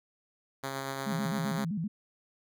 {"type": "tone with tremolo", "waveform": "5% pulse", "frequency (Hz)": 135.8, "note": "C#3", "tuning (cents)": -35, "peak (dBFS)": -22, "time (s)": [0.63, 1.65], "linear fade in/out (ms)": 10, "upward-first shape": "sine", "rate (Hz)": 8.5, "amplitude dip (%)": 25}
{"type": "tone with vibrato", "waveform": "sine", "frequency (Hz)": 185.3, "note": "F#3", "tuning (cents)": 3, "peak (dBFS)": -30, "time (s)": [1.06, 1.88], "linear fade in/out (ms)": 10, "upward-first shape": "square", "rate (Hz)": 7.7, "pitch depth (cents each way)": 210}
{"effects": []}